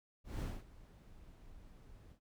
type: noise with ADSR envelope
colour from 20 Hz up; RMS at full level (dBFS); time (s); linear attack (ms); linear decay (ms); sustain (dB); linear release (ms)
brown; -37; 0.24-2.2; 170; 220; -20; 86
effects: none